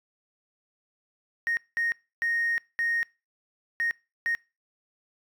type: tone bursts at uneven times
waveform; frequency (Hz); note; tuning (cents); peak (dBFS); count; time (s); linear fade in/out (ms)
triangle; 1860; A#6; -4; -21; 6; 1.47-1.57 / 1.77-1.92 / 2.22-2.58 / 2.79-3.03 / 3.8-3.91 / 4.26-4.35; 0
effects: noise-tail reverb RT60 0.3 s tail -26 dB re dry + tanh soft clip ceiling -20 dBFS